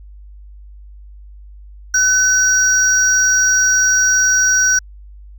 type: tone pair together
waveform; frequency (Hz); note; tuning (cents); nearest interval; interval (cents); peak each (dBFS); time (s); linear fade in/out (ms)
triangle; 1513 / 5739; F#6 / F8; +38 / +46; octave + major seventh; 2308; -12; 1.94-4.79; 5
effects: added 50 Hz sine -35 dBFS peak until 5.38 s